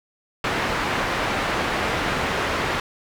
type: low-pass noise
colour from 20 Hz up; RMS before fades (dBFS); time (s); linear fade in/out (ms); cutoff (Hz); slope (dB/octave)
white; -24; 0.44-2.8; 2; 1800; 12
effects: none